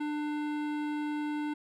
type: tone with hard clipping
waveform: sine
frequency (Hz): 298.2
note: D4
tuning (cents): +27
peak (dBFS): -33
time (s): 0-1.54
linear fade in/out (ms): 10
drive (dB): 16
effects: none